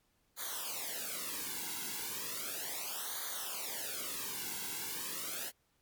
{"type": "noise with flanger", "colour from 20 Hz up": "white", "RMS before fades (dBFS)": -40, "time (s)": [0.36, 5.52], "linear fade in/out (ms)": 50, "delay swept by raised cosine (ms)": [0.37, 1.67], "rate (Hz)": 0.35, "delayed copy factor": -1, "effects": ["pink hiss -75 dBFS RMS until 5.81 s", "MP3 96 kbps"]}